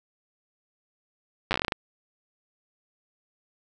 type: slowing click train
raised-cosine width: 0.3 ms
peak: -9 dBFS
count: 11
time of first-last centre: 1.51-1.722 s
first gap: 9 ms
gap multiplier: 1.18
effects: none